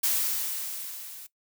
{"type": "noise with level ramp", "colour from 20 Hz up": "blue", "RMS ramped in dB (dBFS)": [-24, -44], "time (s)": [0.03, 1.27], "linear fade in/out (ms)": 10, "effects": ["noise-tail reverb RT60 0.1 s tail -18 dB re dry"]}